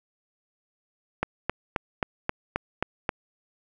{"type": "click train", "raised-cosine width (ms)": 0.5, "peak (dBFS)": -9, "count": 8, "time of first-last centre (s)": [1.23, 3.092], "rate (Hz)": 3.76, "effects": []}